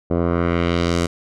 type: tone with low-pass filter sweep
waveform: 10% pulse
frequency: 85.8 Hz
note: F2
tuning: 30 cents flat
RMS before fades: -19 dBFS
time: 0.1-1.07 s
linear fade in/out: 10 ms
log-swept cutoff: 670 to 8600 Hz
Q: 1.2
effects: none